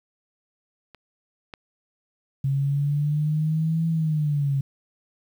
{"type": "clicks", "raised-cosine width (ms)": 0.3, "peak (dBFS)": [-29, -21], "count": 2, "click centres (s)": [0.947, 1.538]}
{"type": "exponential two-way sweep", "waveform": "sine", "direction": "up then down", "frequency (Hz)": [136, 164.81, 136], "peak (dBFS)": -20, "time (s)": [2.44, 4.61], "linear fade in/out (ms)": 5, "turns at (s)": 3.88}
{"effects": ["9-bit"]}